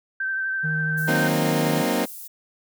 sine tone with vibrato, 1555 Hz, G6, 14 cents flat, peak -23 dBFS, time 0.2-1.28 s, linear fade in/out 5 ms, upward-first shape sine, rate 12 Hz, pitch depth 22 cents each way
triangle tone, 155.9 Hz, D#3, 4 cents sharp, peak -23 dBFS, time 0.63-1.83 s, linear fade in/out 20 ms
white high-pass noise, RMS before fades -38 dBFS, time 0.97-2.28 s, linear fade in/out 10 ms, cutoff 10000 Hz, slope 12 dB/octave
20% pulse chord, C half-diminished seventh, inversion second, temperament equal with one note detuned, 185 / 233.1 / 261.6 / 306.8 Hz, Gb3 / Bb3 / C4 / Eb4, 0 / 0 / 0 / -24 cents, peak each -24 / -20 / -21 / -22 dBFS, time 1.07-2.06 s, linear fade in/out 20 ms
effects none

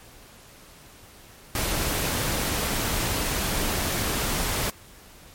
pink noise, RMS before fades -26 dBFS, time 1.55-4.7 s, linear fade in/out 2 ms, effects pink hiss -49 dBFS RMS until 5.34 s + MP3 64 kbps

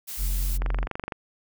blue noise, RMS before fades -35 dBFS, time 0.07-0.58 s, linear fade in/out 20 ms
triangle tone, 43.75 Hz, F1, 4 cents sharp, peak -21 dBFS, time 0.17-0.88 s, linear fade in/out 50 ms
click train, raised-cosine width 0.5 ms, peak -16 dBFS, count 13, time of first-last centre 0.62-1.122 s, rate 23.9 Hz
effects none

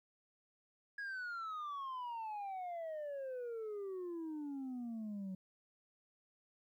sine exponential sweep, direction down, 1671 to 185 Hz, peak -38 dBFS, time 0.98-5.35 s, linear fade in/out 5 ms, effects tanh soft clip ceiling -40 dBFS + 13-bit

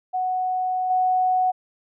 sine tone with level steps, 740 Hz, F#5, in tune, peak -21 / -17 dBFS, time 0.13-1.52 s, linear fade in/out 20 ms, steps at 0.9 s, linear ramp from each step 5 ms, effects none

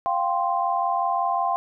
sine chord, F suspended second, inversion none, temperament equal, 698.5 / 784 / 1046.5 Hz, F5 / G5 / C6, 0 / 0 / 0 cents, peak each -25 dBFS, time 0.06-1.56 s, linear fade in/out 0 ms, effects none

